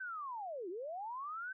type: linear two-way sweep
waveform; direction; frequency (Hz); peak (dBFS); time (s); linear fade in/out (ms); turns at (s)
sine; down then up; 1560 to 330.7 to 1560; -40; 0-1.53; 10; 0.69
effects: none